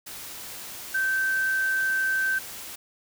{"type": "tone in noise", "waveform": "sine", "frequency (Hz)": 1552, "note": "G6", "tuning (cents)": -18, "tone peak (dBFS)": -22, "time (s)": [0.94, 2.39], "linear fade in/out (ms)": 10, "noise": "white", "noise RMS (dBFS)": -39, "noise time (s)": [0.06, 2.76], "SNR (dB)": 14, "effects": []}